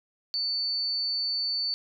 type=tone; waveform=sine; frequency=4500 Hz; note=C#8; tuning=25 cents sharp; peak=-26 dBFS; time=0.34-1.74 s; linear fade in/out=0 ms; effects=none